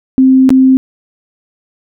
sine tone with dropouts, 262 Hz, C4, 2 cents sharp, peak -3 dBFS, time 0.18-0.77 s, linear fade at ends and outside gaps 0 ms, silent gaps 0.492-0.504 s, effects none

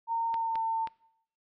sine tone with pitch glide, 917 to 900.7 Hz, A#5 to A5, -29 to +40 cents, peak -27 dBFS, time 0.07-0.89 s, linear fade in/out 50 ms, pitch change -31 cents, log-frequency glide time 0.28-0.62 s
clicks, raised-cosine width 0.3 ms, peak -25 dBFS, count 3, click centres 0.342 / 0.556 / 0.873 s
effects noise-tail reverb RT60 0.7 s tail -21 dB re dry

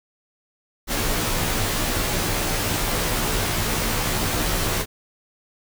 pink noise with comb filter, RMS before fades -23 dBFS, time 0.87-4.86 s, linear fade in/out 50 ms, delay 15 ms, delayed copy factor -0.85, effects none

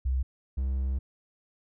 sine / triangle tone pair in turn, 64.7 / 65.98 Hz, C2 / C2, -19 / +15 cents, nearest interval unison, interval 34 cents, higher second, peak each -24 / -24 dBFS, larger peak neither, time 0.05-0.23 / 0.57-0.99 s, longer second, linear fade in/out 10 ms, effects none

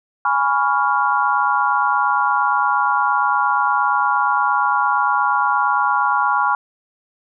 sine chord, C# dominant seventh, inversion second, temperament equal with one note detuned, 830.6 / 987.8 / 1116.4 / 1396.9 Hz, G#5 / B5 / C#6 / E#6, 0 / 0 / +12 / 0 cents, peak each -20 dBFS, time 0.25-6.55 s, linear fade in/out 2 ms, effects none

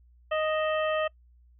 harmonic tone with a mistuned harmonic, 622.3 Hz, D#5, in tune, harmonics 1 / 2 / 3 / 4 / 5, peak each -26 / -32 / -36 / -38 / -40 dBFS, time 0.31-1.08 s, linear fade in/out 10 ms, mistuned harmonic 4, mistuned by +100 cents, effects noise-tail reverb RT60 0.1 s tail -24 dB re dry + added 60 Hz sine -55 dBFS peak until 1.59 s

